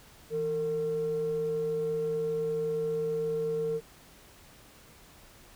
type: tone pair together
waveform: sine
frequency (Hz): 163.1 / 454.2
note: E3 / A#4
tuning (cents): -18 / -45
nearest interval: octave + tritone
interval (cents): 1773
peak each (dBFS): -37 / -27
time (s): 0.3-3.81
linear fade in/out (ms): 50
effects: tanh soft clip ceiling -23 dBFS + pink hiss -55 dBFS RMS until 5.55 s